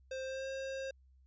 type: tone with pitch glide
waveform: square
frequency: 525 to 535.1 Hz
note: C5 to C5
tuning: +6 to +39 cents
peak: -39 dBFS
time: 0.11-0.91 s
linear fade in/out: 5 ms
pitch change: +33 cents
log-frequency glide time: 0.24-0.48 s
effects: added 65 Hz sine -61 dBFS peak until 1.26 s + resampled to 16000 Hz